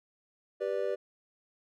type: chord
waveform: triangle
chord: G major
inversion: none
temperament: just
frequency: 392 / 490 / 588 Hz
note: G4 / B4 / D5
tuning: 0 / -14 / +2 cents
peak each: -32 dBFS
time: 0.6-0.96 s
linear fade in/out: 20 ms
effects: none